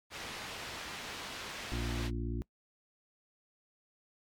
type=low-pass noise; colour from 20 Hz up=white; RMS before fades=-43 dBFS; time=0.1-2.11 s; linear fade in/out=50 ms; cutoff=3600 Hz; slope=12 dB/octave
type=harmonic tone; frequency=58.27 Hz; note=A#1; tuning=in tune; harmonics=1 / 2 / 4 / 5 / 6; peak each=-36 / -39 / -42 / -43 / -44 dBFS; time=1.72-2.42 s; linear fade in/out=0 ms
effects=noise-tail reverb RT60 0.1 s tail -23 dB re dry + MP3 96 kbps